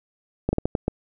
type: slowing click train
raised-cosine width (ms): 2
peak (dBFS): -8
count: 6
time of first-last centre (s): 0.49-0.881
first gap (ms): 40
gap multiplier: 1.34
effects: none